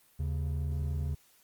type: tone pair together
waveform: triangle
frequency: 77.78 / 138.59 Hz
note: D#2 / C#3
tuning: 0 / 0 cents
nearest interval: minor seventh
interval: 1000 cents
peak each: -29 / -34 dBFS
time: 0.19-1.15 s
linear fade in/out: 10 ms
effects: white hiss -64 dBFS RMS until 1.43 s + Opus 32 kbps